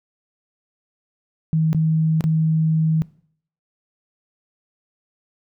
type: tone with dropouts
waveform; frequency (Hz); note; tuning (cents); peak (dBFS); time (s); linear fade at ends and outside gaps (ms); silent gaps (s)
sine; 159; D#3; +38; -15; 1.53-3.02; 0; 1.73-1.747 / 2.208-2.24
effects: noise-tail reverb RT60 0.6 s tail -21 dB re dry